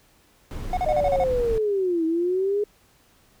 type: noise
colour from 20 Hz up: brown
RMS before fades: -31 dBFS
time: 0.51-1.58 s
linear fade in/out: 0 ms
type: tone bursts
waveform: triangle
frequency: 730 Hz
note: F#5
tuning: 24 cents flat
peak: -19 dBFS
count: 7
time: 0.73-1.239 s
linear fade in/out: 2 ms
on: 41 ms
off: 37 ms
type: linear two-way sweep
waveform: sine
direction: down then up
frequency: 622.3 to 319.1 to 419.5 Hz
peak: -20 dBFS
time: 0.86-2.64 s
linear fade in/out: 5 ms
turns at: 2.05 s
effects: pink hiss -59 dBFS RMS until 3.4 s